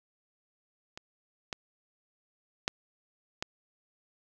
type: clicks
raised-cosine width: 0.2 ms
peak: -24 / -17 / -10 / -15 dBFS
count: 4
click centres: 0.975 / 1.528 / 2.679 / 3.425 s
effects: none